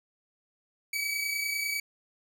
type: tone pair together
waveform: sawtooth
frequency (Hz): 2258 / 2288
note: C#7 / D7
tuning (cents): +31 / -46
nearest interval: unison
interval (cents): 23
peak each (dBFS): -32 / -27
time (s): 0.93-1.8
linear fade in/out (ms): 5
effects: none